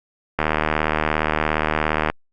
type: click train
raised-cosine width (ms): 0.5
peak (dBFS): -3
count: 133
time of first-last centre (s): 0.39-2.1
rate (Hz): 77.2
effects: Opus 48 kbps